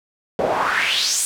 pink noise with band-pass filter sweep, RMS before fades -20 dBFS, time 0.39-1.25 s, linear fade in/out 0 ms, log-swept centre 460 to 9200 Hz, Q 3.5, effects none

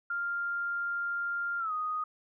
sine tone with pitch glide, 1396.9 to 1244.5 Hz, F6 to D#6, 0 to 0 cents, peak -30 dBFS, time 0.1-2.04 s, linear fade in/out 5 ms, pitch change -200 cents, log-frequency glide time 1.59-1.72 s, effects none

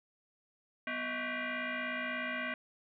sine tone with frequency modulation, 191.2 Hz, G3, 43 cents flat, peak -34 dBFS, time 0.87-2.54 s, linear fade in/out 2 ms, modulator 439 Hz, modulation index 5.4, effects none

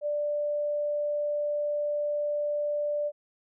sine tone, 589 Hz, D5, 5 cents sharp, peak -26 dBFS, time 0.01-3.12 s, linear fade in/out 50 ms, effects none

